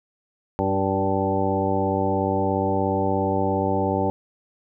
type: harmonic tone with a mistuned harmonic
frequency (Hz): 97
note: G2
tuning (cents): -18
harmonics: 1 / 2 / 3 / 4 / 5 / 6 / 8 / 9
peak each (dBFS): -28 / -28 / -28 / -28 / -28 / -28 / -28 / -28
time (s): 0.59-4.1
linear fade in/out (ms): 0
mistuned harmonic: 4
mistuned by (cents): -16
effects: none